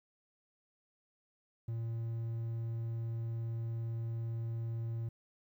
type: tone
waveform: triangle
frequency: 114.7 Hz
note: A#2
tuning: 28 cents flat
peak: -33 dBFS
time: 1.68-5.09 s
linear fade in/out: 5 ms
effects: 12-bit